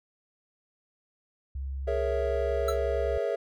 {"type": "tone", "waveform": "sine", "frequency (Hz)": 67.6, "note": "C#2", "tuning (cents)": -43, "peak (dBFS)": -31, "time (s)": [1.55, 3.18], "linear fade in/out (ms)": 5}
{"type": "chord", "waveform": "triangle", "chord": "A# half-diminished seventh", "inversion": "third", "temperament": "equal", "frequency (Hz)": [415.3, 466.2, 554.4, 659.3], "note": ["G#4", "A#4", "C#5", "E5"], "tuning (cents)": [0, 0, 0, 0], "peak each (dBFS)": -30, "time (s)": [1.87, 3.36], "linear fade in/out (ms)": 10}
{"type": "tone with exponential decay", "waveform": "square", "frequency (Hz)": 1328, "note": "E6", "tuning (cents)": 12, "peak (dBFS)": -27, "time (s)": [2.68, 2.8], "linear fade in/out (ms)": 5, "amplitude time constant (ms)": 24}
{"effects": []}